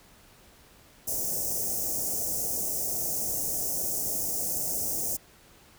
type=band-stop noise; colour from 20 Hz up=white; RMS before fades=-30 dBFS; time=1.07-5.17 s; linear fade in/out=10 ms; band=750 to 5600 Hz; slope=48 dB/octave; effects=pink hiss -56 dBFS RMS until 5.78 s